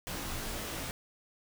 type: noise with comb filter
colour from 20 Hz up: pink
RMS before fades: -38 dBFS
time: 0.07-0.91 s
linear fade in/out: 0 ms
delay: 20 ms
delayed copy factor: -0.9
effects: none